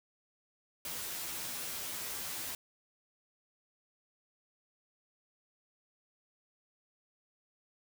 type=noise with comb filter; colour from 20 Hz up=white; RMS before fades=-40 dBFS; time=0.85-2.55 s; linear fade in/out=2 ms; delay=12 ms; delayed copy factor=+0.75; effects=none